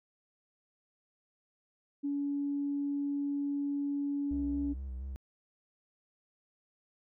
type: tone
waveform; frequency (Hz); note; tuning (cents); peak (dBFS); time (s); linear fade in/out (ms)
sine; 284.1; C#4; +43; -30; 2.03-4.74; 20
type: tone with vibrato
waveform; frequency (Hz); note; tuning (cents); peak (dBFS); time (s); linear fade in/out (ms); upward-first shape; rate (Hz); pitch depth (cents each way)
triangle; 65.41; C2; 0; -35; 4.31-5.16; 0; square; 4.3; 53
effects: tanh soft clip ceiling -23 dBFS